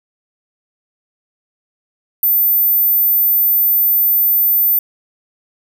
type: tone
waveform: sine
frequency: 14080 Hz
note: A9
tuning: in tune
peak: -10 dBFS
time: 2.23-4.79 s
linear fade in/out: 2 ms
effects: none